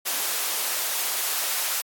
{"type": "noise with high-pass filter sweep", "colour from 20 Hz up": "white", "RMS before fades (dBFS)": -26, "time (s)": [0.05, 1.82], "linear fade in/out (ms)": 20, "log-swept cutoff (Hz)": [410, 720], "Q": 0.9, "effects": ["AAC 64 kbps"]}